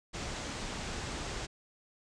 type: low-pass noise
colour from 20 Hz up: pink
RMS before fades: -39 dBFS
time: 0.13-1.47 s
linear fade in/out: 20 ms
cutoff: 8200 Hz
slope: 48 dB/octave
effects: none